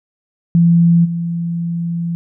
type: tone with level steps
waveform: sine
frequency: 169.6 Hz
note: E3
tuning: 50 cents sharp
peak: -7 / -17 dBFS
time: 0.55-2.15 s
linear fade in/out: 0 ms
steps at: 1.04 s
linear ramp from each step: 20 ms
effects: none